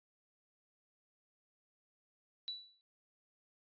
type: tone with exponential decay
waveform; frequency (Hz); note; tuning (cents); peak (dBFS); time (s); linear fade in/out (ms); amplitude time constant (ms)
sine; 3946; B7; -2; -36; 2.48-2.81; 0; 71
effects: resampled to 11025 Hz